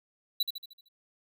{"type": "tone with echo", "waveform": "square", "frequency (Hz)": 3951, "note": "B7", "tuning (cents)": 0, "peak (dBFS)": -25, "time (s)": [0.4, 0.43], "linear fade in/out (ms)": 5, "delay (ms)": 76, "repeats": 6, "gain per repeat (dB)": -6, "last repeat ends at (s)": 0.886, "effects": []}